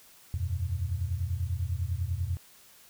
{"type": "chord", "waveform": "sine", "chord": "E suspended second", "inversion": "none", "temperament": "equal", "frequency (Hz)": [82.41, 92.5, 123.47], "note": ["E2", "F#2", "B2"], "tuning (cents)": [0, 0, 0], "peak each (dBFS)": [-32, -31, -37], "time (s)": [0.34, 2.37], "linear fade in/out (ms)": 0, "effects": ["white hiss -56 dBFS RMS until 2.89 s"]}